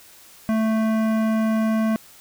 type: tone with hard clipping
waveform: sine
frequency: 220.6 Hz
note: A3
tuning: 5 cents sharp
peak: -20 dBFS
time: 0.49-1.96 s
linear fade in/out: 0 ms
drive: 15 dB
effects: white hiss -48 dBFS RMS until 2.2 s